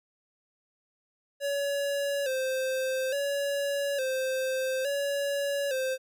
square tone with vibrato, 543 Hz, C#5, 36 cents flat, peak -28 dBFS, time 1.4-5.98 s, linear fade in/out 50 ms, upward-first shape square, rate 0.58 Hz, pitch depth 68 cents each way, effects none

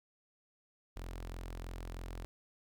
sawtooth tone with notch filter, 43.16 Hz, F1, 20 cents flat, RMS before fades -44 dBFS, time 0.96-2.25 s, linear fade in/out 0 ms, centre 160 Hz, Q 1.6, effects 13-bit

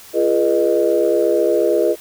sine tone cluster, 343.2 / 417 / 485.5 / 615 Hz, F4 / G#4 / B4 / D#5, -30 / +7 / -30 / -20 cents, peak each -18 dBFS, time 0.13-1.96 s, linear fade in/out 50 ms, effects tanh soft clip ceiling -3 dBFS + white hiss -41 dBFS RMS until 2 s

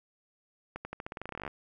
accelerating click train, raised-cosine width 0.5 ms, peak -23 dBFS, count 19, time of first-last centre 0.76-1.478 s, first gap 90 ms, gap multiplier 0.89, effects none

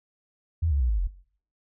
sine tone with pitch steps, 82.41 / 70.92 / 61.03 / 52.52 / 45.19 Hz, E2 / C#2 / B1 / G#1 / F#1, 0 / +40 / -20 / +20 / -40 cents, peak -21 dBFS, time 0.62-1.075 s, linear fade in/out 10 ms, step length 91 ms, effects noise-tail reverb RT60 0.5 s tail -17 dB re dry

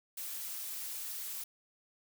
blue noise with flanger, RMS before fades -41 dBFS, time 0.17-1.44 s, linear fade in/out 5 ms, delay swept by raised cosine 2 to 7.1 ms, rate 3.9 Hz, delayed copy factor +0.55, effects none

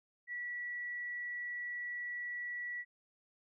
sine tone, 1944 Hz, B6, 28 cents flat, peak -38 dBFS, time 0.27-2.85 s, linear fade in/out 50 ms, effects none

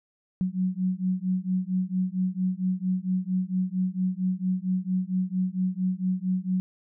sine beating tone pair, 182.8 / 187.2 Hz, F#3 / F#3, -21 / +20 cents, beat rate 4.4 Hz, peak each -27 dBFS, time 0.41-6.6 s, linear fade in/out 0 ms, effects none

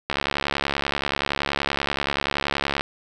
click train, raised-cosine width 0.3 ms, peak -6 dBFS, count 192, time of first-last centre 0.1-2.809 s, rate 70.5 Hz, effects none

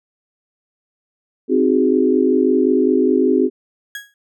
sine chord, Ab dominant seventh, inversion first, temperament equal, 261.6 / 311.1 / 370 / 415.3 Hz, C4 / Eb4 / Gb4 / Ab4, 0 / 0 / 0 / 0 cents, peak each -16 / -20 / -17 / -18 dBFS, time 1.48-3.5 s, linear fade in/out 50 ms
35% pulse tone with exponential decay, 1655 Hz, G#6, 6 cents flat, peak -22 dBFS, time 3.95-4.14 s, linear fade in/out 2 ms, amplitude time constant 41 ms
effects none

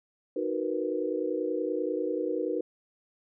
sine chord, B major seventh, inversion first, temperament equal with one note detuned, 311.1 / 370 / 466.2 / 496.5 Hz, D#4 / F#4 / A#4 / B4, 0 / 0 / 0 / +9 cents, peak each -33 dBFS, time 0.36-2.61 s, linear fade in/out 5 ms, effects none

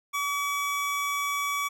25% pulse tone, 1140 Hz, C#6, 48 cents sharp, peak -23 dBFS, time 0.13-1.69 s, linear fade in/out 20 ms, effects none

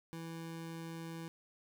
25% pulse tone, 164.81 Hz, E3, in tune, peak -39 dBFS, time 0.13-1.28 s, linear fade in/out 0 ms, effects none

